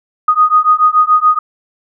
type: beating tone pair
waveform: sine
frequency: 1239 / 1246 Hz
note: D#6 / D#6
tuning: -8 / +2 cents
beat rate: 7 Hz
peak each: -10 dBFS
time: 0.28-1.39 s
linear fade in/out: 5 ms
effects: none